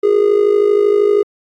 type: tone with amplitude modulation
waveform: triangle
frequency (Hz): 411.3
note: G#4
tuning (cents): -17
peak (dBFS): -3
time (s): 0.03-1.23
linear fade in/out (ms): 10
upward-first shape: sine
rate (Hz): 52.8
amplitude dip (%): 80
effects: tanh soft clip ceiling -1 dBFS + AAC 64 kbps